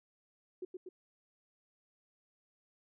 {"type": "tone with echo", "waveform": "sine", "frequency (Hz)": 367.1, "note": "F#4", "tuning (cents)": -14, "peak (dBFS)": -38, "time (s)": [0.62, 0.65], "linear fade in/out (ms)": 5, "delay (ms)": 120, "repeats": 2, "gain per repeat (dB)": -3, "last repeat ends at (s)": 0.89, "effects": []}